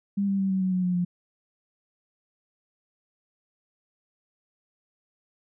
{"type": "tone with pitch steps", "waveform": "sine", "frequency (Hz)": [199.8, 196.37, 192.99, 189.68, 186.42, 183.22, 180.07, 176.98], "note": ["G3", "G3", "G3", "F#3", "F#3", "F#3", "F#3", "F3"], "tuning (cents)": [33, 3, -27, 43, 13, -17, -47, 23], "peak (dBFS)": -22, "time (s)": [0.17, 1.05], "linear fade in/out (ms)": 10, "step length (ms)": 110, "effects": []}